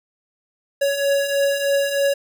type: beating tone pair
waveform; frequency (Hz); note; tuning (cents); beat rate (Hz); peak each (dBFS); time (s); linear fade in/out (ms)
square; 557 / 560.2; C#5 / C#5; +8 / +18; 3.2; -25 / -19; 0.81-2.14; 10
effects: none